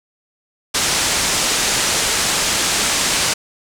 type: low-pass noise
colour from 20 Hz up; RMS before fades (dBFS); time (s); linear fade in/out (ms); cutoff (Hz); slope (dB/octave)
white; -18; 0.74-3.34; 10; 8600; 24
effects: none